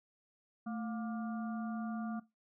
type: harmonic tone with a mistuned harmonic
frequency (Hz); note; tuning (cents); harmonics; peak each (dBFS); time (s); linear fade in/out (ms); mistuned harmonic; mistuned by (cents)
235.9; A#3; +21; 1 / 3 / 5 / 6; -37 / -47 / -50 / -53; 0.66-2.2; 10; 1; -110
effects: noise-tail reverb RT60 0.2 s tail -18 dB re dry